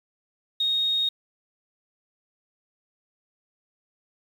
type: tone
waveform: sine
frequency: 3729 Hz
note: A#7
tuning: in tune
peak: -21 dBFS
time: 0.6-1.09 s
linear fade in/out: 5 ms
effects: 8-bit